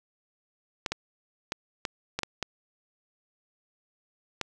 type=clicks; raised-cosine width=0.2 ms; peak=-12 dBFS; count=8; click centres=0.862 / 0.92 / 1.521 / 1.852 / 2.19 / 2.233 / 2.427 / 4.413 s; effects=none